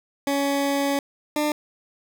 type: tone pair in turn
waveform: 20% pulse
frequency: 280.2 / 299.1 Hz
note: C#4 / D4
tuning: +19 / +32 cents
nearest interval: minor second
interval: 113 cents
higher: second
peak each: -16 dBFS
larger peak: neither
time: 0.27-0.99 / 1.36-1.52 s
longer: first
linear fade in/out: 2 ms
effects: none